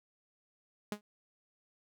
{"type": "tone with exponential decay", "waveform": "sawtooth", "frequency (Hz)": 208.2, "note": "G#3", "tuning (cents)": 5, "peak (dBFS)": -27, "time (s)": [0.92, 1.01], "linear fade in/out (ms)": 2, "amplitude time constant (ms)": 19, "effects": []}